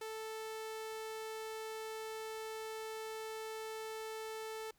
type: tone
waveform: sawtooth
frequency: 440 Hz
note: A4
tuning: in tune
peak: -38 dBFS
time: 0.01-4.71 s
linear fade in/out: 5 ms
effects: pink hiss -73 dBFS RMS until 4.78 s